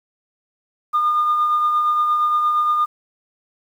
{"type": "tone with tremolo", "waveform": "sine", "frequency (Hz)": 1215, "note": "D#6", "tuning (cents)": -42, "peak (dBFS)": -12, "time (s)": [0.93, 2.86], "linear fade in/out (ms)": 20, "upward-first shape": "triangle", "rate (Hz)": 8.6, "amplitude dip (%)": 40, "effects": ["tanh soft clip ceiling -11 dBFS", "8-bit"]}